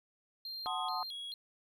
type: tone with vibrato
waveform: triangle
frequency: 3729 Hz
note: A#7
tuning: in tune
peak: -39 dBFS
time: 0.45-1.34 s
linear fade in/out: 2 ms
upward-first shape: square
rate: 2.3 Hz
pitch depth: 200 cents each way
type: chord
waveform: sine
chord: F# diminished seventh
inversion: none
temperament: equal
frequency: 740 / 880 / 1046.5 / 1244.5 Hz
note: F#5 / A5 / C6 / Eb6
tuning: 0 / 0 / 0 / 0 cents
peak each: -39 / -40 / -40 / -40 dBFS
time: 0.66-1.03 s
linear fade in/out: 0 ms
effects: none